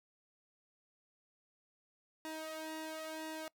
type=tone with flanger; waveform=sawtooth; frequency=315.7 Hz; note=D#4; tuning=25 cents sharp; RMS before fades=-44 dBFS; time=2.25-3.48 s; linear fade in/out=0 ms; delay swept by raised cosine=1.1 to 2.09 ms; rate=0.98 Hz; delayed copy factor=+0.75; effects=noise-tail reverb RT60 0.1 s tail -23 dB re dry